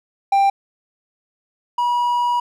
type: tone pair in turn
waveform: triangle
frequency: 790 / 966.8 Hz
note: G5 / B5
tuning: +13 / -37 cents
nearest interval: minor third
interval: 350 cents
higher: second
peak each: -10 / -14 dBFS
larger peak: first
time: 0.32-0.5 / 1.78-2.4 s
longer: second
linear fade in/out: 5 ms
effects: none